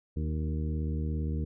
harmonic tone with a mistuned harmonic, 77.5 Hz, D#2, 6 cents flat, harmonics 1 / 2 / 3 / 4 / 5 / 6, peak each -30 / -35 / -39 / -42 / -47 / -46 dBFS, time 0.16-1.45 s, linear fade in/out 10 ms, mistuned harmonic 5, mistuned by -20 cents, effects none

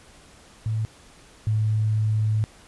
sine tone pair in turn, 110 / 108.11 Hz, A2 / A2, 0 / -30 cents, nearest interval unison, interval 30 cents, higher first, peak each -22 / -19 dBFS, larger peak second, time 0.66-0.85 / 1.47-2.44 s, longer second, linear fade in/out 0 ms, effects pink hiss -51 dBFS RMS until 2.67 s + resampled to 24000 Hz

